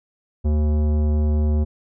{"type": "tone with tanh clipping", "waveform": "sine", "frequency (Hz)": 75.4, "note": "D2", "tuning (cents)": 46, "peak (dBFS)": -18, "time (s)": [0.44, 1.65], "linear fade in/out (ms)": 20, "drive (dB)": 15, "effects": []}